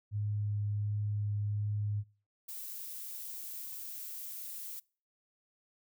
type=tone with vibrato; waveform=sine; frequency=103.83 Hz; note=G#2; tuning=in tune; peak=-31 dBFS; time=0.11-2.04 s; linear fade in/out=50 ms; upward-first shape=triangle; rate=1.4 Hz; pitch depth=9 cents each way
type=noise; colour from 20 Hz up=violet; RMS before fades=-43 dBFS; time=2.48-4.8 s; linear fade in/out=10 ms
effects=noise-tail reverb RT60 0.4 s tail -25 dB re dry